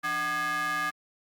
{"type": "ring-modulated tone", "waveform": "square", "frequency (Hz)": 229.4, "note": "A#3", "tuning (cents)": -28, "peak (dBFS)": -25, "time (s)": [0.03, 0.91], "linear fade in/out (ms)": 20, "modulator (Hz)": 1440, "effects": ["Opus 48 kbps"]}